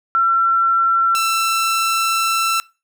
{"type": "tone pair in turn", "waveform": ["sine", "sawtooth"], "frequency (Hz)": [1353, 1336.7], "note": ["E6", "E6"], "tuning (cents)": [45, 24], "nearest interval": "unison", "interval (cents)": 21, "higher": "first", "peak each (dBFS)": -12, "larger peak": "neither", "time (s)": [[0.15, 1.15], [1.15, 2.6]], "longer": "second", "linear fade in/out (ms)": 0, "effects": ["noise-tail reverb RT60 0.3 s tail -23 dB re dry"]}